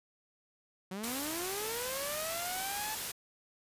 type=linear sweep; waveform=sawtooth; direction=up; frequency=180.8 to 877 Hz; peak=-34 dBFS; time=0.91-2.95 s; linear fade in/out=5 ms
type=noise; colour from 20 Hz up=white; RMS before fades=-38 dBFS; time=1.03-3.12 s; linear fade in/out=10 ms
effects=resampled to 32000 Hz